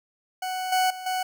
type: tone with level steps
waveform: 40% pulse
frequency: 743 Hz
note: F#5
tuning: 7 cents sharp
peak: -27 / -19 / -34 / -24 dBFS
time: 0.42-1.23 s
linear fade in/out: 5 ms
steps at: 0.72 / 0.9 / 1.06 s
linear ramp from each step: 5 ms
effects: none